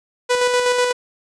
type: tone with tremolo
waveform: sawtooth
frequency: 493.9 Hz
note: B4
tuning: in tune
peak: -10 dBFS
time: 0.29-0.93 s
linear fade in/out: 20 ms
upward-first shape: square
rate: 8.1 Hz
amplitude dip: 35%
effects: resampled to 22050 Hz